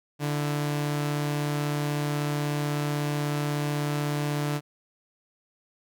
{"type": "tone pair together", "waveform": "sawtooth", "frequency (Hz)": [146.68, 329.6], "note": ["D3", "E4"], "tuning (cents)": [-2, 0], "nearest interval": "octave + major second", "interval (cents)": 1402, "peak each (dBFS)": [-22, -34], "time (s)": [0.19, 4.61], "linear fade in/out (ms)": 50, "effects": []}